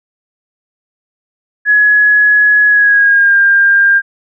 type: tone with pitch glide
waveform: sine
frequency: 1686 to 1600.6 Hz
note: G#6 to G6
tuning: +26 to +36 cents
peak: -5 dBFS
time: 1.65-4.02 s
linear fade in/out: 50 ms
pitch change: -90 cents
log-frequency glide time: 2.66-3.37 s
effects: none